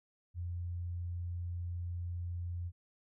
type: tone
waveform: sine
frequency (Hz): 87.31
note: F2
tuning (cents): 0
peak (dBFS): -36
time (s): 0.34-2.72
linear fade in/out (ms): 50
effects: none